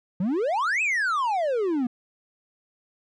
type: exponential two-way sweep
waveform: triangle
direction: up then down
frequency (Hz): 170 to 2637 to 234.1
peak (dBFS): -20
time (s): 0.2-1.87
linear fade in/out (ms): 5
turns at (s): 0.82
effects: resampled to 22050 Hz